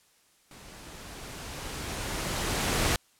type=noise with level ramp; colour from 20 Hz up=pink; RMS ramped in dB=-49 to -25 dBFS; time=0.51-2.96 s; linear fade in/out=2 ms; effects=white hiss -64 dBFS RMS until 3.19 s + low-pass 11000 Hz 12 dB/octave